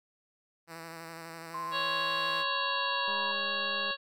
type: tone with vibrato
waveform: 5% pulse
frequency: 164.81 Hz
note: E3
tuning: in tune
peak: -31 dBFS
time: 0.67-2.45 s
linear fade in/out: 50 ms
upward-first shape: square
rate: 12 Hz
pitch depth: 21 cents each way
type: tone with pitch glide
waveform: sine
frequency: 1046.5 to 976.4 Hz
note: C6 to B5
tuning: 0 to -20 cents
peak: -34 dBFS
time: 1.54-3.32 s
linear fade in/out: 5 ms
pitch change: -120 cents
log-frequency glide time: 2.38-3.11 s
type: harmonic tone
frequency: 554.4 Hz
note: C#5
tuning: in tune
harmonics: 1 / 2 / 3 / 5 / 6 / 7 / 8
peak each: -40 / -37 / -35 / -36 / -41 / -37 / -40 dBFS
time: 1.71-3.97 s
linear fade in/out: 50 ms
type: click train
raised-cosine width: 1 ms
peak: -34 dBFS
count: 170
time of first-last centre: 3.08-3.908 s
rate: 204 Hz
effects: none